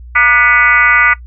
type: tone with frequency modulation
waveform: sine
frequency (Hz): 1722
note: A6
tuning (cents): -38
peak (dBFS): -6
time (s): 0.15-1.14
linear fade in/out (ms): 10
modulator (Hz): 259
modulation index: 2.2
effects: noise-tail reverb RT60 0.1 s tail -18 dB re dry + added 60 Hz sine -29 dBFS peak until 1.26 s